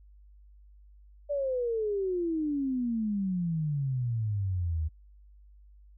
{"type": "exponential sweep", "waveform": "sine", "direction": "down", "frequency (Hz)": [587.3, 75.5], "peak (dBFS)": -27, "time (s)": [1.29, 4.89], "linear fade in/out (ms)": 20, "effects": ["added 50 Hz sine -52 dBFS peak until 5.97 s"]}